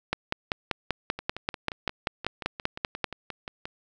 two click trains, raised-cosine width 0.3 ms, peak -19 / -9 dBFS, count 15 / 16, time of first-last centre 1.19-3.655 / 0.13-3.043 s, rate 5.68 / 5.15 Hz, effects none

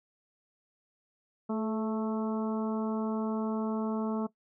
harmonic tone with a mistuned harmonic, 220 Hz, A3, in tune, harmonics 1 / 2 / 3 / 4 / 5 / 6, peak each -30 / -36 / -40 / -42 / -44 / -46 dBFS, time 1.49-4.27 s, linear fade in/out 10 ms, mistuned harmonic 2, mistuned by -29 cents, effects noise-tail reverb RT60 0.1 s tail -18 dB re dry

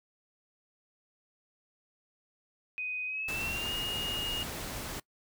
sine tone with pitch glide, 2500 to 2855 Hz, D#7 to F7, +8 to +37 cents, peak -33 dBFS, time 2.78-4.43 s, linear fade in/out 0 ms, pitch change +229 cents, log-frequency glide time 3.06-3.72 s
pink noise, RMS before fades -39 dBFS, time 3.28-5 s, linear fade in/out 5 ms
effects noise-tail reverb RT60 0.1 s tail -22 dB re dry

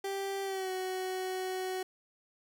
30% pulse tone with pitch glide, 392 to 373 Hz, G4 to F#4, 0 to +14 cents, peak -31 dBFS, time 0.04-1.83 s, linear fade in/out 5 ms, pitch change -86 cents, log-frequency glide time 0.43-0.71 s, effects none

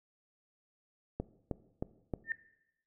click train, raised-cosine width 2 ms, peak -21 dBFS, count 4, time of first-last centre 1.2-2.138 s, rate 3.2 Hz
sine tone with exponential growth, 1808 Hz, A6, 47 cents sharp, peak -27 dBFS, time 2.24-2.32 s, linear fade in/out 2 ms, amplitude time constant 16 ms
effects noise-tail reverb RT60 0.9 s tail -18 dB re dry

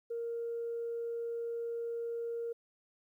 sine tone, 466.2 Hz, A#4, in tune, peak -34 dBFS, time 0.1-2.53 s, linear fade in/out 10 ms, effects tanh soft clip ceiling -30 dBFS + 12-bit

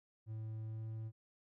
triangle tone with pitch glide, 110 to 110.83 Hz, A2 to A2, 0 to +13 cents, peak -39 dBFS, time 0.26-1.12 s, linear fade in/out 50 ms, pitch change +13 cents, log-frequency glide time 0.66-0.84 s, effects none

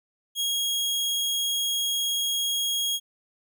sawtooth tone, 3287 Hz, G#7, 19 cents flat, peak -21 dBFS, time 0.35-3 s, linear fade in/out 50 ms, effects none

